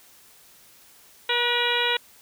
harmonic tone with a mistuned harmonic, 479.9 Hz, B4, 50 cents flat, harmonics 1 / 2 / 3 / 4 / 5 / 6 / 7 / 8, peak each -29 / -29 / -29 / -29 / -29 / -29 / -29 / -29 dBFS, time 1.29-1.97 s, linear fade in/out 5 ms, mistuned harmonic 3, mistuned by +28 cents, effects white hiss -53 dBFS RMS until 2.21 s

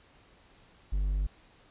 triangle tone, 49 Hz, G1, in tune, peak -24 dBFS, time 0.92-1.27 s, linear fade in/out 10 ms, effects pink hiss -60 dBFS RMS until 1.7 s + resampled to 8000 Hz

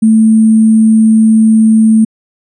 sine tone with sample-and-hold, 220.9 Hz, A3, 7 cents sharp, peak -3 dBFS, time 0.02-2.05 s, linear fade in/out 10 ms, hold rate 8820 Hz, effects resampled to 32000 Hz

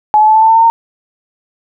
sine tone with pitch steps, 850 / 859.4 / 868.9 / 878.5 / 888.1 / 897.9 / 907.9 / 917.9 Hz, G#5 / A5 / A5 / A5 / A5 / A5 / A#5 / A#5, +40 / -41 / -22 / -3 / +16 / +35 / -46 / -27 cents, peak -4 dBFS, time 0.14-0.7 s, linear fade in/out 0 ms, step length 70 ms, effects none

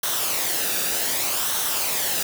white noise with flanger, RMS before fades -24 dBFS, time 0.03-2.23 s, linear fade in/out 5 ms, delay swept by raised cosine 0.41 to 0.96 ms, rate 0.65 Hz, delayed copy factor -0.5, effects none

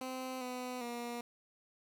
15% pulse tone with pitch steps, 258.4 / 250.9 / 238.6 Hz, C4 / B3 / A#3, -21 / +28 / +41 cents, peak -33 dBFS, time 0.01-1.21 s, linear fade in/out 2 ms, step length 400 ms, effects none

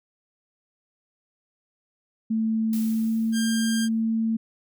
sine tone with pitch glide, 221.9 to 224.3 Hz, A3 to A3, +15 to +34 cents, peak -21 dBFS, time 2.3-4.37 s, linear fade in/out 10 ms, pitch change +19 cents, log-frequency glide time 2.9-3.2 s
blue noise with exponential decay, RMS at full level -37 dBFS, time 2.73-4.02 s, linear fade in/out 1 ms, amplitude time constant 280 ms
10% pulse tone, 1600 Hz, G6, 35 cents sharp, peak -20 dBFS, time 3.32-3.89 s, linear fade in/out 50 ms
effects none

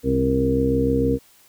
harmonic tone with a mistuned harmonic, 66.6 Hz, C2, 31 cents sharp, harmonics 1 / 2 / 3 / 4 / 5 / 6 / 7, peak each -26 / -26 / -30 / -21 / -32 / -33 / -21 dBFS, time 0.03-1.19 s, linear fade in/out 50 ms, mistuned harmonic 2, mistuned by -45 cents, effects white hiss -54 dBFS RMS until 1.48 s

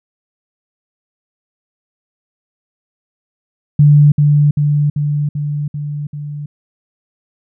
sine tone with echo, 146.83 Hz, D3, in tune, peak -4 dBFS, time 3.79-4.12 s, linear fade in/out 5 ms, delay 390 ms, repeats 6, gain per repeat -3 dB, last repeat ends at 6.46 s, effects none

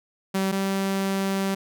sawtooth tone pair in turn, 192.4 / 194.3 Hz, G3 / G3, -32 / -15 cents, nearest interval unison, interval 17 cents, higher second, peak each -18 / -19 dBFS, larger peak first, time 0.34-0.52 / 0.52-1.55 s, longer second, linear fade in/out 10 ms, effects none

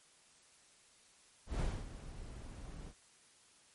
brown noise with ADSR envelope, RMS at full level -34 dBFS, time 1.46-2.94 s, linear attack 140 ms, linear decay 250 ms, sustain -14 dB, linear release 59 ms, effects white hiss -65 dBFS RMS until 3.74 s + MP3 48 kbps

